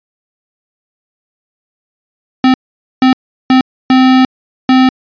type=tone bursts at uneven times; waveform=square; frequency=258.8 Hz; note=C4; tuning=19 cents flat; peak=-5 dBFS; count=5; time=2.44-2.54 / 3.02-3.13 / 3.5-3.61 / 3.9-4.25 / 4.69-4.89 s; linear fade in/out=2 ms; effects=resampled to 11025 Hz